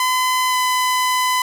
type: tone with pitch glide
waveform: sawtooth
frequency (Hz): 1016 to 1008.4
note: B5 to B5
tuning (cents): +49 to +36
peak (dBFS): -12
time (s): 0-1.42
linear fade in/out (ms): 2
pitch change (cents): -13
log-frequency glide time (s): 0.49-0.55
effects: none